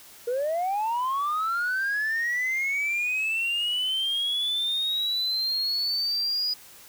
sine linear sweep, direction up, 466.2 to 4944 Hz, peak -22 dBFS, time 0.27-6.54 s, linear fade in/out 10 ms, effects tanh soft clip ceiling -22 dBFS + white hiss -49 dBFS RMS until 6.88 s

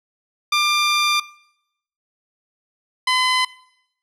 15% pulse tone pair in turn, 1192 / 1016.8 Hz, D6 / C6, +25 / -50 cents, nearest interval minor third, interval 275 cents, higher first, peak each -9 dBFS, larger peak neither, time 0.52-1.2 / 3.07-3.45 s, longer first, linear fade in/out 5 ms, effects noise-tail reverb RT60 0.8 s tail -21 dB re dry + low-pass 8000 Hz 12 dB/octave

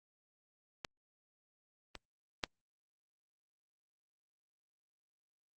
clicks, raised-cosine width 0.2 ms, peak -22 / -26 / -15 dBFS, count 3, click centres 0.848 / 1.953 / 2.438 s, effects Opus 48 kbps

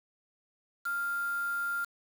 sine tone with quantisation, 1396 Hz, F6, 1 cent flat, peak -30 dBFS, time 0.85-1.85 s, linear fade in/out 10 ms, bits 7, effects none

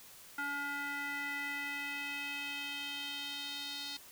square tone with band-pass filter sweep, 284.7 Hz, C#4, 46 cents sharp, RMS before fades -40 dBFS, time 0.38-3.97 s, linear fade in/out 5 ms, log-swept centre 1500 to 4100 Hz, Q 3.4, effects white hiss -55 dBFS RMS until 4.11 s

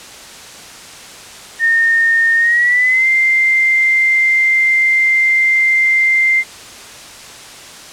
sine tone with pitch glide, 1831 to 2091 Hz, A#6 to C7, -32 to -2 cents, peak -9 dBFS, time 1.59-6.44 s, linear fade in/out 50 ms, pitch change +230 cents, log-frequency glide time 2.36-3.07 s, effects white hiss -34 dBFS RMS until 7.92 s + low-pass 8000 Hz 12 dB/octave

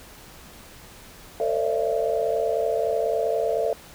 sine tone cluster, 450 / 526 / 579 / 609 / 673 Hz, A4 / C5 / D5 / D#5 / E5, +39 / +9 / -25 / -37 / +36 cents, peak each -25 / -30 / -31 / -29 / -26 dBFS, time 1.4-3.73 s, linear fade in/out 2 ms, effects pink hiss -46 dBFS RMS until 3.94 s

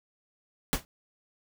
pink noise with exponential decay, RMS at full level -22 dBFS, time 0.73-0.85 s, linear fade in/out 0 ms, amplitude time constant 24 ms, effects none

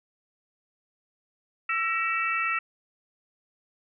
sine tone cluster, 1333 / 1899 / 2283 / 2655 Hz, E6 / A#6 / D7 / E7, +19 / +32 / -50 / +12 cents, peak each -28 / -31 / -34 / -29 dBFS, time 1.69-2.59 s, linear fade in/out 5 ms, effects none

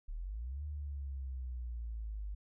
sine linear two-way sweep, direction up then down, 33.55 to 75.1 to 49.57 Hz, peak -38 dBFS, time 0.08-2.35 s, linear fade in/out 10 ms, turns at 0.64 s, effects none

